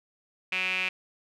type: tone with band-pass filter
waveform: sawtooth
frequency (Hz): 185.8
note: F#3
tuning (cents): +7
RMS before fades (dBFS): -29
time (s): 0.52-0.89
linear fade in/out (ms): 5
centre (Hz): 2500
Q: 8.6
effects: none